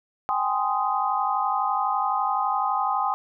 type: chord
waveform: sine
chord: Ab major seventh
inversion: third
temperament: just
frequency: 778.7 / 830.6 / 1038.3 / 1245.9 Hz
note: G5 / Ab5 / C6 / Eb6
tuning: -12 / 0 / -14 / +2 cents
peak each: -27 dBFS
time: 0.29-3.14 s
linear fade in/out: 0 ms
effects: none